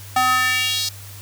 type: tone with high-pass filter sweep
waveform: square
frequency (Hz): 254.1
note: B3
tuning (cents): +49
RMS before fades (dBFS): -19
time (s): 0.16-0.89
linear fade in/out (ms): 5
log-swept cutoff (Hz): 860 to 4800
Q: 2.8
effects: added 99 Hz sine -37 dBFS peak until 1.21 s + white hiss -41 dBFS RMS until 1.21 s